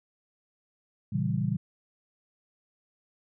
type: chord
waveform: sine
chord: A# diminished seventh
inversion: none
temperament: equal with one note detuned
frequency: 116.54 / 138.59 / 165.86 / 196 Hz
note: A#2 / C#3 / E3 / G3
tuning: 0 / 0 / +11 / 0 cents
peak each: -31 dBFS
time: 1.12-1.57 s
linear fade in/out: 10 ms
effects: none